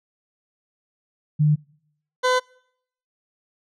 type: tone pair in turn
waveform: sine / 20% pulse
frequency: 150.5 / 506.2 Hz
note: D3 / B4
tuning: +43 / +43 cents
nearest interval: octave + major sixth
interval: 2100 cents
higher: second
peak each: -14 / -12 dBFS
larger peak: second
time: 1.39-1.56 / 2.23-2.4 s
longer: neither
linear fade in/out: 20 ms
effects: noise-tail reverb RT60 0.7 s tail -26 dB re dry + low-pass 6000 Hz 12 dB/octave